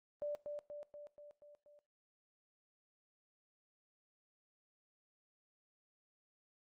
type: tone with echo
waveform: sine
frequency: 587.3 Hz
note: D5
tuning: in tune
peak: -37 dBFS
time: 0.22-0.35 s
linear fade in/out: 0 ms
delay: 240 ms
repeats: 6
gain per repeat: -4 dB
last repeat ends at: 1.79 s
effects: noise-tail reverb RT60 0.4 s tail -21 dB re dry + Opus 32 kbps